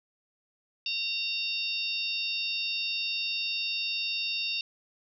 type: harmonic tone with a mistuned harmonic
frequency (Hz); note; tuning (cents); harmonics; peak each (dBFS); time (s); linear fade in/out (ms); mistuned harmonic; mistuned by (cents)
920; A#5; -23; 3 / 4 / 5 / 6; -32 / -34 / -36 / -38; 0.86-4.61; 2; 6; -51
effects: none

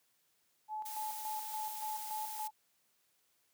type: tone with tremolo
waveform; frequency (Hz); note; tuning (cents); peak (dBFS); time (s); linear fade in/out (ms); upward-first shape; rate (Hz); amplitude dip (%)
sine; 860; A5; -40; -37; 0.68-2.51; 50; square; 3.5; 55
type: noise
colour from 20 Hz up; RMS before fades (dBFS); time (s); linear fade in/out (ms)
blue; -45; 0.85-2.48; 10
effects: white hiss -75 dBFS RMS until 3.53 s + high-pass 80 Hz 12 dB/octave

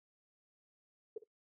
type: tone with echo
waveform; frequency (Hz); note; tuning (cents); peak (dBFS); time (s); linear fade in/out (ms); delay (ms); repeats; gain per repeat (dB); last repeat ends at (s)
sine; 440; A4; 0; -37; 1.16-1.18; 5; 58; 1; -14; 1.238
effects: noise-tail reverb RT60 0.1 s tail -19 dB re dry

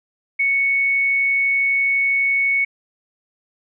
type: tone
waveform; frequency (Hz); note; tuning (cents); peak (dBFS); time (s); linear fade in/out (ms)
sine; 2217; C#7; 0; -15; 0.39-2.65; 10
effects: none

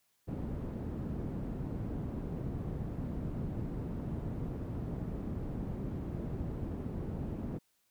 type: low-pass noise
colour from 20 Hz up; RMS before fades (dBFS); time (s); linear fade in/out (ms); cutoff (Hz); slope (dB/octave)
white; -38; 0.27-7.59; 20; 210; 12
effects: white hiss -75 dBFS RMS until 7.9 s

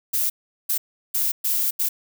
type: noise bursts at uneven times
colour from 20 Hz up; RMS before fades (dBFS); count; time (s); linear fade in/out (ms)
violet; -22; 5; 0.13-0.3 / 0.69-0.78 / 1.14-1.32 / 1.44-1.71 / 1.79-1.89; 10
effects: none

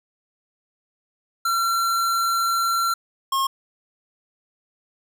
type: tone pair in turn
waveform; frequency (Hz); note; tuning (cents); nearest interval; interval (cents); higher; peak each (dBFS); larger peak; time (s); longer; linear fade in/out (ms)
square; 1362 / 1077.9; F6 / C#6; -44 / -49; major third; 405; first; -20; neither; 1.45-2.94 / 3.32-3.47; first; 5
effects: none

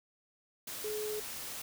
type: tone in noise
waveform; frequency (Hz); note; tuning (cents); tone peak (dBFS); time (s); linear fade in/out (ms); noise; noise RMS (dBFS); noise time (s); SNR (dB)
sine; 424.9; G#4; +40; -35; 0.84-1.2; 5; white; -42; 0.67-1.62; +4
effects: none

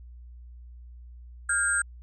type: tone cluster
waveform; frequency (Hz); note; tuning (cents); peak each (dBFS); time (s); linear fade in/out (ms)
sine; 1406 / 1605 / 8250; F6 / G6 / C9; +11 / +40 / -25; -27; 1.49-1.82; 5
effects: added 60 Hz sine -43 dBFS peak until 2.02 s

